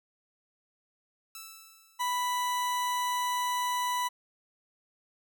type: tone with exponential decay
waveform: 5% pulse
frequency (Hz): 1318.5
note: E6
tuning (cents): 0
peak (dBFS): -29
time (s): 1.35-2.5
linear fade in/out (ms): 2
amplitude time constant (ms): 250
type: tone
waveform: 40% pulse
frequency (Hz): 988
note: B5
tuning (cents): 0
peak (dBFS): -27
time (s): 1.99-4.09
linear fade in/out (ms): 20
effects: none

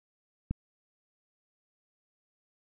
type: click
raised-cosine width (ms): 5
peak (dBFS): -18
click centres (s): 0.51
effects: none

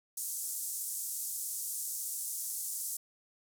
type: band-pass noise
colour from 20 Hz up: white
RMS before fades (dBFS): -38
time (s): 0.17-2.97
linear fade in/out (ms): 5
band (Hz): 6700 to 13000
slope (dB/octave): 24
effects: none

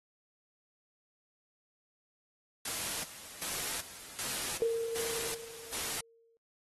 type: noise with tremolo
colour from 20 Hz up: white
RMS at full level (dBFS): -36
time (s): 2.65-6.01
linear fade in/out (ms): 5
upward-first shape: square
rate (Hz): 1.3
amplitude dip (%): 75
type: tone with exponential decay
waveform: sine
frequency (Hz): 458.9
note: A#4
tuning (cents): -27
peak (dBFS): -27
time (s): 4.62-6.37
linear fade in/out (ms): 0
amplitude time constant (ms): 380
effects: AAC 32 kbps

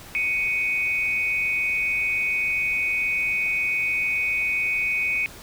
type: tone pair together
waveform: sine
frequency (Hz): 2227 / 2500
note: C#7 / D#7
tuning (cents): +7 / +8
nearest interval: major second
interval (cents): 201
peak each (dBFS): -25 / -23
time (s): 0.15-5.26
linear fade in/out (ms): 0
effects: pink hiss -43 dBFS RMS until 5.42 s

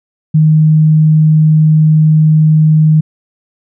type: tone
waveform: sine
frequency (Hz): 155.56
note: D#3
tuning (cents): 0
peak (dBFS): -4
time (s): 0.34-3.01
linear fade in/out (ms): 10
effects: none

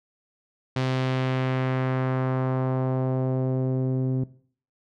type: tone with low-pass filter sweep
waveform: sawtooth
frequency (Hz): 130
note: C3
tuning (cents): -11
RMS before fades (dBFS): -25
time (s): 0.76-4.24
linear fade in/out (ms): 5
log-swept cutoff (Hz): 4400 to 300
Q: 1.1
effects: noise-tail reverb RT60 0.5 s tail -18 dB re dry

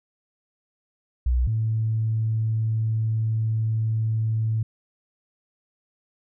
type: tone pair in turn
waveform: sine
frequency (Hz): 61.74 / 110.9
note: B1 / A2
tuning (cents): 0 / +14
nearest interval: minor seventh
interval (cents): 1014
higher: second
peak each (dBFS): -17 / -20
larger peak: first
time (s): 1.26-1.47 / 1.47-4.63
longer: second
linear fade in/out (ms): 5
effects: tanh soft clip ceiling -14 dBFS

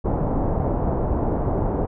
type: low-pass noise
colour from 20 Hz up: pink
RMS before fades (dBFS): -22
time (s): 0.04-1.87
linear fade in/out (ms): 20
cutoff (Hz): 860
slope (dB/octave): 24
effects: none

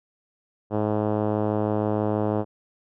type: tone with low-pass filter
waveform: 5% pulse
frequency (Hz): 106.2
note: G#2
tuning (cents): +39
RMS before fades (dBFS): -24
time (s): 0.7-2.45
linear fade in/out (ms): 50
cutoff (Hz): 570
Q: 0.87
effects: none

